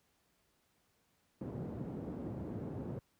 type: band-pass noise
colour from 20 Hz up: pink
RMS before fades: -42 dBFS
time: 1.41-2.99 s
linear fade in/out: 2 ms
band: 110 to 380 Hz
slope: 12 dB/octave
effects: pink hiss -75 dBFS RMS until 3.19 s + high-pass 60 Hz 12 dB/octave